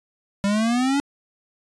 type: exponential sweep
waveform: square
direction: up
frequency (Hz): 196.5 to 287.4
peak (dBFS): -19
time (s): 0.44-1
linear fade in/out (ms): 0
effects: resampled to 22050 Hz